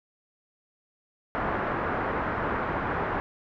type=low-pass noise; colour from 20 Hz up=white; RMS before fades=-29 dBFS; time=1.35-3.2 s; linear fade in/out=0 ms; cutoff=1500 Hz; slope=24 dB/octave; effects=none